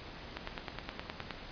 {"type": "click train", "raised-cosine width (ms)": 0.3, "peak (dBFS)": -21, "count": 10, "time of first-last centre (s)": [0.37, 1.308], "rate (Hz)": 9.6, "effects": ["pink hiss -47 dBFS RMS until 1.51 s", "resampled to 11025 Hz"]}